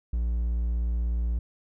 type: tone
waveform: triangle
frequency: 58.27 Hz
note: A#1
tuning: in tune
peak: -22 dBFS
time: 0.13-1.39 s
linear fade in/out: 5 ms
effects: none